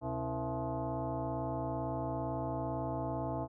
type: tone with frequency modulation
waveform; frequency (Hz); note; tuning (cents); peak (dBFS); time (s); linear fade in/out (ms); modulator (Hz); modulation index
sine; 268.1; C4; +42; -33; 0.01-3.48; 50; 198; 3.3
effects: none